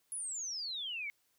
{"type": "exponential sweep", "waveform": "sine", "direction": "down", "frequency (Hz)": [10670, 2168], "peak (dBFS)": -37, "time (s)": [0.12, 1.1], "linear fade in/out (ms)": 0, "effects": ["white hiss -75 dBFS RMS until 1.38 s"]}